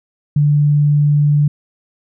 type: tone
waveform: sine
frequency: 146.83 Hz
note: D3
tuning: in tune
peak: -9 dBFS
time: 0.36-1.48 s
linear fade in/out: 5 ms
effects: none